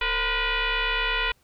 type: tone with frequency modulation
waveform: sine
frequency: 523.3 Hz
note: C5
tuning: in tune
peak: -22 dBFS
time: 0.01-1.32 s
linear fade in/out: 5 ms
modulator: 489 Hz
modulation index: 5.8
effects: pink hiss -64 dBFS RMS until 1.43 s